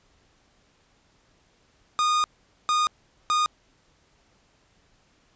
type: tone bursts at uneven times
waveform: 45% pulse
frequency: 1228 Hz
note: D#6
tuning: 23 cents flat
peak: -20 dBFS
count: 3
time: 1.99-2.24 / 2.69-2.87 / 3.3-3.46 s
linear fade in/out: 0 ms
effects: pink hiss -63 dBFS RMS until 5.35 s + resampled to 16000 Hz